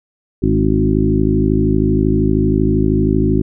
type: harmonic tone with a mistuned harmonic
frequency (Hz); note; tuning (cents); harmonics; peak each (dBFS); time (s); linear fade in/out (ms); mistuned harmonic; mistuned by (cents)
52.8; G#1; +29; 1 / 2 / 3 / 4 / 5 / 6 / 7; -19 / -19 / -19 / -19 / -19 / -19 / -19; 0.42-3.42; 10; 5; +24
effects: none